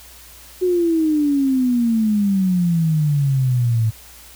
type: exponential sweep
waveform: sine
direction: down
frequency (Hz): 370 to 109.3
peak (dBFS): -14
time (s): 0.61-3.91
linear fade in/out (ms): 20
effects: added 60 Hz sine -47 dBFS peak until 4.35 s + white hiss -43 dBFS RMS until 4.35 s